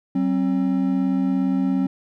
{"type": "tone pair together", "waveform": "triangle", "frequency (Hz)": [189.5, 266.8], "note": ["F#3", "C4"], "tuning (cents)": [42, 34], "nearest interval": "tritone", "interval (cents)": 592, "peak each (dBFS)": [-20, -18], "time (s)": [0.15, 1.87], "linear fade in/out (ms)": 5, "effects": []}